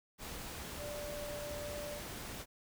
sine tone in noise, 587.3 Hz, D5, in tune, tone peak -42 dBFS, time 0.77-2.01 s, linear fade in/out 50 ms, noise pink, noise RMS -45 dBFS, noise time 0.18-2.46 s, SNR 0 dB, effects none

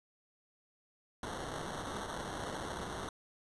white noise with sample-and-hold, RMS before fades -41 dBFS, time 1.23-3.09 s, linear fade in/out 2 ms, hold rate 2450 Hz, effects resampled to 24000 Hz

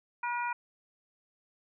harmonic tone, 481.6 Hz, B4, 44 cents flat, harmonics 2 / 3 / 4 / 5, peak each -32 / -37 / -45 / -39 dBFS, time 0.23-0.53 s, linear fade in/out 5 ms, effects none

